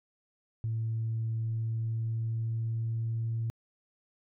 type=tone with pitch glide; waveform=sine; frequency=112.6 to 114.04 Hz; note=A2 to A#2; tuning=+40 to -38 cents; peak=-28 dBFS; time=0.64-3.5 s; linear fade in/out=0 ms; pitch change=+22 cents; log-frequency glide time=1.3-3.33 s; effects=tanh soft clip ceiling -25 dBFS